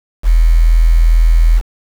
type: tone with quantisation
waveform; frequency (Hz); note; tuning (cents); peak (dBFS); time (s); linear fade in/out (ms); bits
sine; 41.2; E1; 0; -5; 0.23-1.62; 50; 5
effects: none